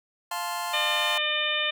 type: chord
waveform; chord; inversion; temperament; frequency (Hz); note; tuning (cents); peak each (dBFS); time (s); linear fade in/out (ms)
sawtooth; F major; none; just; 698.5 / 873.1 / 1047.7; F5 / A5 / C6; 0 / -14 / +2; -30 / -30 / -28; 0.31-1.18; 5
type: harmonic tone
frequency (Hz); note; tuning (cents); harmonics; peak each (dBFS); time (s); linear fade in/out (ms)
603; D5; +46; 1 / 2 / 3 / 4 / 5 / 6; -34 / -35 / -31 / -30 / -29 / -30; 0.73-1.71; 10
effects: none